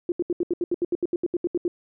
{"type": "tone bursts", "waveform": "sine", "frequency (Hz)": 349.1, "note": "F4", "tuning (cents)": -1, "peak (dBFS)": -20, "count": 16, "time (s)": [0.09, 1.68], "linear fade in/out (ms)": 2, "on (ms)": 30, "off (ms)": 74, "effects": []}